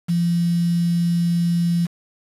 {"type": "tone with quantisation", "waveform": "sine", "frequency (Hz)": 171.6, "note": "F3", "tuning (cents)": -30, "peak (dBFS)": -16, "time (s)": [0.08, 1.87], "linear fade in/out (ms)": 20, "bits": 6, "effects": ["resampled to 32000 Hz"]}